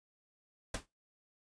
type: noise with exponential decay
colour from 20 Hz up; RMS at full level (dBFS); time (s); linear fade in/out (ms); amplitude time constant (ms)
pink; -32; 0.74-0.86; 5; 24
effects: noise-tail reverb RT60 0.2 s tail -19 dB re dry + resampled to 22050 Hz